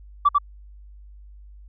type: tone with echo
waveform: sine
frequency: 1156 Hz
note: D6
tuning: 28 cents flat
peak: -11 dBFS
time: 0.25-0.29 s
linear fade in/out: 10 ms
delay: 95 ms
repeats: 1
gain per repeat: -2 dB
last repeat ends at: 0.385 s
effects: tanh soft clip ceiling -8 dBFS + added 50 Hz sine -42 dBFS peak until 1.68 s